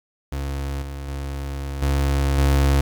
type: tone with level steps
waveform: 35% pulse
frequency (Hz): 69.3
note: C#2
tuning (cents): 0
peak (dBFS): -23 / -28 / -25 / -16 / -13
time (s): 0.32-2.81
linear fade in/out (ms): 5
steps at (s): 0.82 / 1.08 / 1.82 / 2.38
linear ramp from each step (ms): 5
effects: 9-bit